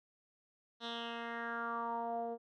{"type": "tone with low-pass filter sweep", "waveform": "10% pulse", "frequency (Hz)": 233.1, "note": "A#3", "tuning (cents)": 0, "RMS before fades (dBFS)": -40, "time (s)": [0.8, 2.38], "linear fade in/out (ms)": 50, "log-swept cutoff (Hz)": [4000, 540], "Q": 4.4, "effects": []}